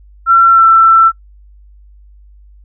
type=tone with pitch glide; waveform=sine; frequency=1355 to 1337.1 Hz; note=E6 to E6; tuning=+47 to +24 cents; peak=-3 dBFS; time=0.26-1.12 s; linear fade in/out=50 ms; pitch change=-23 cents; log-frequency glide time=0.48-0.66 s; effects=noise-tail reverb RT60 0.1 s tail -19 dB re dry + added 50 Hz sine -38 dBFS peak until 2.64 s